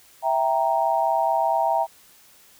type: chord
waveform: sine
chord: E diminished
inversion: none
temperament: equal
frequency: 659.3 / 784 / 932.3 Hz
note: E5 / G5 / Bb5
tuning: 0 / 0 / 0 cents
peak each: -23 dBFS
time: 0.22-1.87 s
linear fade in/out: 50 ms
effects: white hiss -53 dBFS RMS until 2.59 s